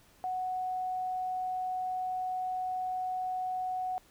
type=tone; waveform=sine; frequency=740 Hz; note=F#5; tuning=in tune; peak=-31 dBFS; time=0.24-3.98 s; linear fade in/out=0 ms; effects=pink hiss -62 dBFS RMS until 4.1 s